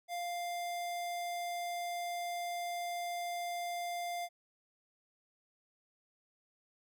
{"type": "tone", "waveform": "square", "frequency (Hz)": 698.5, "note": "F5", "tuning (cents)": 0, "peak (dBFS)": -37, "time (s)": [0.08, 4.29], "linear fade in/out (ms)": 50, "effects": []}